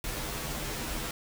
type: noise with comb filter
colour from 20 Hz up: pink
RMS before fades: -35 dBFS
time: 0.04-1.11 s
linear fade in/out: 2 ms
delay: 11 ms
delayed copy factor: -0.95
effects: none